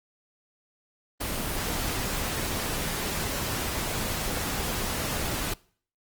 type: noise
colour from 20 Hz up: pink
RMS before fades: -30 dBFS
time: 1.2-5.54 s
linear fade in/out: 10 ms
effects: noise-tail reverb RT60 0.5 s tail -23 dB re dry + Opus 24 kbps